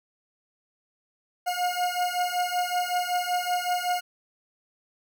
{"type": "beating tone pair", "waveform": "40% pulse", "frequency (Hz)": [714, 719.3], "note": ["F5", "F#5"], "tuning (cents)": [38, -49], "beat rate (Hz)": 5.3, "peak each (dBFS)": -27, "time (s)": [1.46, 4.01], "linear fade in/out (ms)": 20, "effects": []}